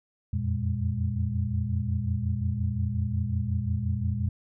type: tone cluster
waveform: sine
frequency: 85.2 / 90.8 / 117.1 / 203.7 Hz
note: F2 / F#2 / A#2 / G#3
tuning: -42 / -32 / +8 / -33 cents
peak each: -30 / -31 / -29 / -34 dBFS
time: 0.33-4.29 s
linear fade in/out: 5 ms
effects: none